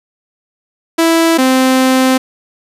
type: tone pair in turn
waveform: sawtooth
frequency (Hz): 329.6 / 260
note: E4 / C4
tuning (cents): 0 / -11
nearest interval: major third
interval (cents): 411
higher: first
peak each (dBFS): -4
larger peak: neither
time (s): 0.98-1.38 / 1.38-2.18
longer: second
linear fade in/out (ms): 10
effects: resampled to 32000 Hz + 7-bit